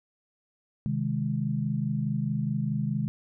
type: chord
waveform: sine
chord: Ab major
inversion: first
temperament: equal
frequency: 130.81 / 155.56 / 207.7 Hz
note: C3 / Eb3 / Ab3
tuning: 0 / 0 / 0 cents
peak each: -30 dBFS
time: 0.86-3.08 s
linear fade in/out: 0 ms
effects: none